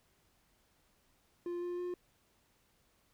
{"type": "tone with pitch steps", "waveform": "triangle", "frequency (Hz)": [349.2, 352.6, 356.1], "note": ["F4", "F4", "F4"], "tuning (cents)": [0, 17, 34], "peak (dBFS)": -34, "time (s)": [1.46, 1.94], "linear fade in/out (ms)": 2, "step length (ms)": 160, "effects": ["pink hiss -72 dBFS RMS until 3.13 s"]}